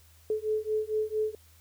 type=beating tone pair; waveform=sine; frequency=429.1 / 433.5 Hz; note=A4 / A4; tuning=-43 / -26 cents; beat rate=4.4 Hz; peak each=-30 dBFS; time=0.3-1.35 s; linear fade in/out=2 ms; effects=added 81 Hz sine -57 dBFS peak until 1.6 s + white hiss -61 dBFS RMS until 1.6 s